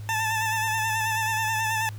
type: tone with vibrato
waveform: 20% pulse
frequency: 882 Hz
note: A5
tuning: 4 cents sharp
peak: -19 dBFS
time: 0.09-1.89 s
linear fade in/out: 0 ms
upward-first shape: sine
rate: 9.3 Hz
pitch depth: 37 cents each way
effects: added 105 Hz sine -34 dBFS peak until 1.98 s + pink hiss -52 dBFS RMS until 1.98 s